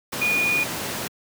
sine tone in noise, 2448 Hz, D#7, 29 cents flat, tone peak -19 dBFS, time 0.21-0.64 s, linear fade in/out 10 ms, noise pink, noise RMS -28 dBFS, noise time 0.12-1.08 s, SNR +6 dB, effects high-pass 150 Hz 12 dB/octave

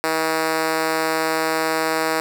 5% pulse tone with high-pass filter, 159.9 Hz, D#3, 48 cents sharp, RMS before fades -21 dBFS, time 0.04-2.2 s, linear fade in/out 0 ms, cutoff 370 Hz, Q 1.4, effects none

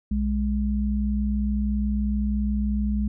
sine tone pair together, 61.57 / 207.7 Hz, B1 / G#3, -5 / 0 cents, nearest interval octave + major sixth, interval 2105 cents, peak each -24 dBFS, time 0.11-3.08 s, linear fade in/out 5 ms, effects none

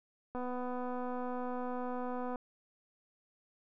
click train, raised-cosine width 1 ms, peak -27 dBFS, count 501, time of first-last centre 0.35-2.358 s, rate 249 Hz, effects none

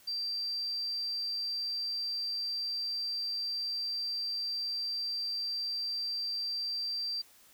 sine tone, 4699 Hz, D8, in tune, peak -32 dBFS, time 0.07-7.22 s, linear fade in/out 10 ms, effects white hiss -60 dBFS RMS until 7.53 s

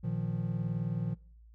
triangle chord, Bb suspended fourth, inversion none, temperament equal, 116.54 / 155.56 / 174.61 Hz, Bb2 / Eb3 / F3, 0 / 0 / 0 cents, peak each -33 dBFS, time 0.03-1.15 s, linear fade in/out 20 ms, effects noise-tail reverb RT60 0.6 s tail -25 dB re dry + added 56 Hz sine -53 dBFS peak until 1.54 s

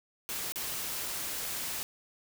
white noise with dropouts, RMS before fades -36 dBFS, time 0.29-1.83 s, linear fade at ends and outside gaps 0 ms, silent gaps 0.521-0.558 s, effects none

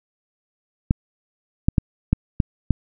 clicks, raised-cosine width 5 ms, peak -3 dBFS, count 6, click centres 0.909 / 1.685 / 1.782 / 2.13 / 2.402 / 2.707 s, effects none

